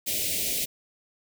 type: band-stop noise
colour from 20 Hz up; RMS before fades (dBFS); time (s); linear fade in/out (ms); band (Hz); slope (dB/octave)
white; -28; 0.06-0.66; 20; 650 to 2100; 48
effects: none